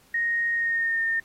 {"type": "tone with pitch glide", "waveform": "sine", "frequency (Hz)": [1864.7, 1821.1], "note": ["A#6", "A#6"], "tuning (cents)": [0, -41], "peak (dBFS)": -22, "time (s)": [0.14, 1.2], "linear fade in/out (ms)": 5, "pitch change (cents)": -41, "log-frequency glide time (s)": [0.54, 1.02], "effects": ["pink hiss -58 dBFS RMS until 1.24 s", "AAC 48 kbps"]}